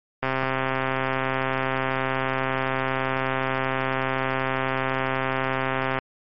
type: click train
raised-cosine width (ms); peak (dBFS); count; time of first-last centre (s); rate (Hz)
0.5; -9; 761; 0.23-5.988; 132
effects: MP3 32 kbps